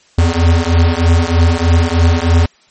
square beating tone pair, 82.41 / 85.61 Hz, E2 / F2, 0 / -34 cents, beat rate 3.2 Hz, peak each -12 dBFS, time 0.18-2.46 s, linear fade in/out 5 ms, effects white hiss -50 dBFS RMS until 2.7 s + MP3 32 kbps

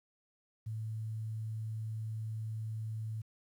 sine tone, 110 Hz, A2, in tune, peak -36 dBFS, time 0.66-3.22 s, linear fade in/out 10 ms, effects 11-bit

